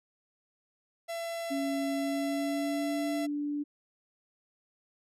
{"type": "tone", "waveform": "45% pulse", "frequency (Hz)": 672, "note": "E5", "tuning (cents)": 33, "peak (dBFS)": -34, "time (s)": [1.08, 3.27], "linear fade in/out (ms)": 20}
{"type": "tone with pitch glide", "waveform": "sine", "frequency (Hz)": [277.2, 291.8], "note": ["C#4", "D4"], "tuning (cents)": [0, -11], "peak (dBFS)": -30, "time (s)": [1.5, 3.64], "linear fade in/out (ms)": 20, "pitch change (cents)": 89, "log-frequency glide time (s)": [1.93, 3.15]}
{"effects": ["resampled to 32000 Hz"]}